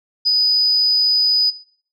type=tone; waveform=sine; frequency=4978 Hz; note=D#8; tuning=in tune; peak=-11 dBFS; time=0.25-1.51 s; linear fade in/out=20 ms; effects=noise-tail reverb RT60 0.5 s tail -18 dB re dry + tanh soft clip ceiling -7 dBFS